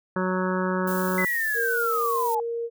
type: harmonic tone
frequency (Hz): 185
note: F#3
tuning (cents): 0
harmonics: 1 / 2 / 3 / 5 / 6 / 7 / 8 / 9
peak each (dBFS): -26 / -29 / -31 / -33 / -34 / -34 / -35 / -36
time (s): 0.16-1.25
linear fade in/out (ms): 2
type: noise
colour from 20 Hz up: violet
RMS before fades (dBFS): -35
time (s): 0.87-2.35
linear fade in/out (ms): 5
type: linear sweep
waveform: sine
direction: down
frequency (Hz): 2046 to 830.6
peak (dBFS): -23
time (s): 1.18-2.4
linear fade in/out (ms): 2
type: tone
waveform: sine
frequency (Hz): 466.2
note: A#4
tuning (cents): 0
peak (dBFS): -26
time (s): 1.54-2.7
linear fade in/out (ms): 50
effects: none